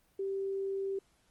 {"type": "tone", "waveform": "sine", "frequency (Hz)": 390, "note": "G4", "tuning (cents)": -9, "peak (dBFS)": -32, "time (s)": [0.19, 0.99], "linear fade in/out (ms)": 5, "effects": ["pink hiss -70 dBFS RMS until 1.3 s", "Opus 24 kbps"]}